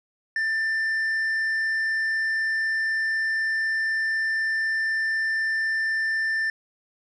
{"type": "tone with tanh clipping", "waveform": "sine", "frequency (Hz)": 1782, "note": "A6", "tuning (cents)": 22, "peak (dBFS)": -23, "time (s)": [0.36, 6.5], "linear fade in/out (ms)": 2, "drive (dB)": 4, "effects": []}